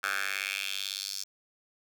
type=tone with high-pass filter sweep; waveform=10% pulse; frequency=98 Hz; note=G2; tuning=in tune; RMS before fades=-34 dBFS; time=0.03-1.24 s; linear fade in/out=10 ms; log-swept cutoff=1400 to 5400 Hz; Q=2.9; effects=none